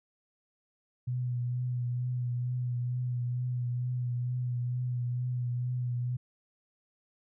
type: tone with vibrato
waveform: sine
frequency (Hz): 123.47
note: B2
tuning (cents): 0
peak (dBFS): -29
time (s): 1.07-6.17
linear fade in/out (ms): 10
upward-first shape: triangle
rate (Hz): 2.2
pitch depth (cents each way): 29
effects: none